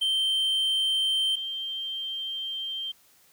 triangle / sine tone pair in turn, 3126 / 3153 Hz, G7 / G7, -6 / +9 cents, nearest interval unison, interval 15 cents, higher second, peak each -21 / -30 dBFS, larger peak first, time 0.01-1.36 / 1.36-2.92 s, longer second, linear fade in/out 10 ms, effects white hiss -60 dBFS RMS until 3.32 s

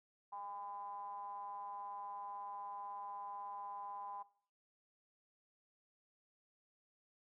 triangle ring-modulated tone, 100.1 Hz, G2, 37 cents sharp, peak -39 dBFS, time 0.32-4.23 s, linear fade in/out 10 ms, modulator 909 Hz, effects noise-tail reverb RT60 0.5 s tail -19 dB re dry

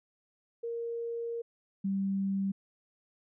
sine tone pair in turn, 466.2 / 195.17 Hz, A#4 / G3, 0 / -7 cents, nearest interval octave + minor third, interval 1507 cents, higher first, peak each -33 / -28 dBFS, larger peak second, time 0.63-1.42 / 1.84-2.52 s, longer first, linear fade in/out 10 ms, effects none

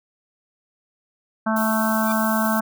harmonic tone, 220 Hz, A3, in tune, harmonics 1 / 3 / 4 / 5 / 6 / 7, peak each -21 / -26 / -27 / -28 / -29 / -29 dBFS, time 1.46-2.61 s, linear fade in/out 10 ms
violet noise, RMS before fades -30 dBFS, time 1.56-2.6 s, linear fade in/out 5 ms
sawtooth tone with exponential growth, 1178 Hz, D6, 5 cents sharp, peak -24 dBFS, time 1.97-2.12 s, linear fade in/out 1 ms, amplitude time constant 32 ms
effects none

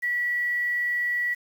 sine tone with quantisation, 1942 Hz, B6, 30 cents flat, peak -23 dBFS, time 0.02-1.35 s, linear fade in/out 20 ms, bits 8, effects none

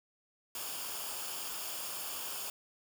white noise with comb filter, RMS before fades -40 dBFS, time 0.55-2.5 s, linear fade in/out 2 ms, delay 0.5 ms, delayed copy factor -0.6, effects none

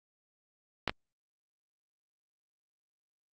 clicks, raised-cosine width 0.3 ms, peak -11 / -15 dBFS, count 2, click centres 0.877 / 0.895 s, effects Opus 48 kbps

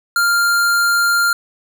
square tone, 1396.9 Hz, F6, in tune, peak -13 dBFS, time 0.16-1.33 s, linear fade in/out 2 ms, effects none

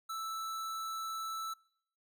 square tone, 1318.5 Hz, E6, in tune, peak -38 dBFS, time 0.09-1.54 s, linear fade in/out 10 ms, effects noise-tail reverb RT60 0.7 s tail -26 dB re dry

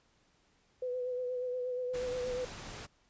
sine tone with vibrato, 500 Hz, B4, 21 cents sharp, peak -33 dBFS, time 0.82-2.45 s, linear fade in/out 5 ms, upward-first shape sine, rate 8.4 Hz, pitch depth 29 cents each way
pink noise, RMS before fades -45 dBFS, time 1.93-2.87 s, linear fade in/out 20 ms
effects pink hiss -70 dBFS RMS until 3.09 s + resampled to 16000 Hz

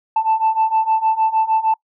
sine beating tone pair, 879 / 885.5 Hz, A5 / A5, -2 / +11 cents, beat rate 6.5 Hz, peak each -17 / -15 dBFS, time 0.16-1.74 s, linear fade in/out 5 ms, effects noise-tail reverb RT60 0.1 s tail -24 dB re dry + tanh soft clip ceiling -9 dBFS

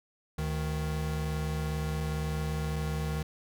square tone pair together, 73.5 / 155.61 Hz, D2 / D#3, +2 / +1 cents, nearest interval octave + minor second, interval 1299 cents, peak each -34 / -33 dBFS, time 0.38-3.23 s, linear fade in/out 5 ms, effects none

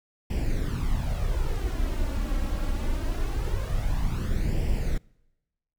brown noise with flanger, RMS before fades -26 dBFS, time 0.3-4.98 s, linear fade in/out 5 ms, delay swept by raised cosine 0.38 to 3.68 ms, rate 0.23 Hz, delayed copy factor +0.65, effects noise-tail reverb RT60 1.0 s tail -26 dB re dry

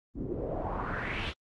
pink noise with low-pass filter sweep, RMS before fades -34 dBFS, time 0.14-1.34 s, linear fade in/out 50 ms, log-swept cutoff 260 to 3600 Hz, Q 3.3, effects Opus 32 kbps

